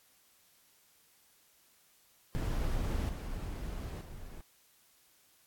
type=noise with level steps; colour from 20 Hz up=brown; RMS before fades=-33 / -39 / -46 dBFS; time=2.35-4.41 s; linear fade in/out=0 ms; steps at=3.09 / 4.01 s; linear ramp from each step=2 ms; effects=white hiss -66 dBFS RMS until 5.46 s + AAC 64 kbps